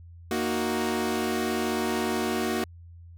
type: chord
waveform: sawtooth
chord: D# minor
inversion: second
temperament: equal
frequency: 233.1 / 311.1 / 370 Hz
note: A#3 / D#4 / F#4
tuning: 0 / 0 / 0 cents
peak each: -25 / -29 / -25 dBFS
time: 0.31-2.64 s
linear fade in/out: 2 ms
effects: added 85 Hz sine -44 dBFS peak until 3.17 s